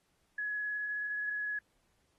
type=tone with vibrato; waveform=sine; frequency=1687 Hz; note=G#6; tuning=27 cents sharp; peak=-33 dBFS; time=0.38-1.59 s; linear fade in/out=5 ms; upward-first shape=sine; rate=19 Hz; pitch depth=11 cents each way; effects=pink hiss -75 dBFS RMS until 2.18 s + AAC 32 kbps